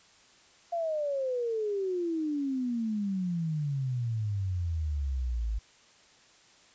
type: exponential sweep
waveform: sine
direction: down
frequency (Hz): 695 to 52.1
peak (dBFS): -28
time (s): 0.72-5.59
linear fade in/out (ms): 10
effects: white hiss -59 dBFS RMS until 6.74 s + resampled to 16000 Hz